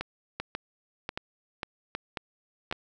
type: two click trains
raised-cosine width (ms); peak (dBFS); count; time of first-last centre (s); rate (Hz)
0.3; -16 / -16; 6 / 4; 0.01-2.713 / 0.4-2.726; 1.85 / 1.29
effects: none